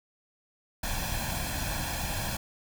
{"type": "noise with comb filter", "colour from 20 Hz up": "pink", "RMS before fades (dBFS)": -32, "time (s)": [0.83, 2.37], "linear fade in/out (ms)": 5, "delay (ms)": 1.2, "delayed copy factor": 0.75, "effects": []}